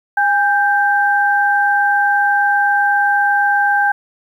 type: tone pair together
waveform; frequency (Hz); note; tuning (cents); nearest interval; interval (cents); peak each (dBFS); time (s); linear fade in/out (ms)
sine; 814.9 / 1568; G#5 / G6; -33 / 0; major seventh; 1133; -14; 0.17-3.92; 5
effects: 8-bit